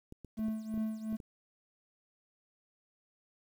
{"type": "clicks", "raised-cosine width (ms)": 3, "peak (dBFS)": -34, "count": 8, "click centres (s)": [0.124, 0.247, 0.392, 0.484, 0.741, 0.777, 1.127, 1.202]}
{"type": "tone with tremolo", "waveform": "triangle", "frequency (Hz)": 218.9, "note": "A3", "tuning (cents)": -9, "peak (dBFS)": -28, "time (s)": [0.37, 1.17], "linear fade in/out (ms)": 20, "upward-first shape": "triangle", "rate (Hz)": 2.8, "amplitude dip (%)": 80}
{"effects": ["10-bit"]}